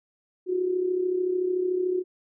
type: tone with amplitude modulation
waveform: sine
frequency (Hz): 365.4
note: F#4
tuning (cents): -22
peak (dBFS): -20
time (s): 0.46-2.04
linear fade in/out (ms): 50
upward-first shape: sine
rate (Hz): 33.6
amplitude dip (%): 60
effects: none